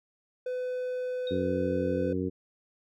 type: tone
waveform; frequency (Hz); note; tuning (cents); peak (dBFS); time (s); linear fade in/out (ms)
triangle; 503; B4; +32; -28; 0.46-2.13; 5
type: tone with exponential decay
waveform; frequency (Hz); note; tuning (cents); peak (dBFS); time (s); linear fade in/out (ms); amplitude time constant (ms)
sine; 3729; A#7; 0; -36; 1.27-1.48; 2; 44
type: harmonic tone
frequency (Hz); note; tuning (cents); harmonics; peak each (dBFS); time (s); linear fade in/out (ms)
92.5; F#2; 0; 1 / 2 / 3 / 4 / 5; -36 / -34 / -32 / -34 / -36; 1.3-2.3; 20
effects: none